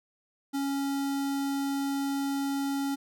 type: tone with notch filter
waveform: square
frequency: 277.2 Hz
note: C#4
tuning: in tune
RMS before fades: -30 dBFS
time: 0.53-2.96 s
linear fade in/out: 20 ms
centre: 2300 Hz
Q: 1.9
effects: none